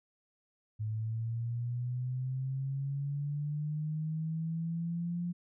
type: linear sweep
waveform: sine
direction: up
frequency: 107.2 to 175.6 Hz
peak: -32 dBFS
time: 0.79-5.33 s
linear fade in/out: 20 ms
effects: none